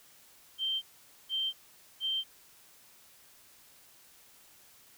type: tone bursts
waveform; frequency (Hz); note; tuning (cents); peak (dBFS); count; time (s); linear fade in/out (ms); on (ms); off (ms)
sine; 3136; G7; 0; -29; 3; 0.58-2.24; 50; 240; 470
effects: white hiss -59 dBFS RMS until 4.97 s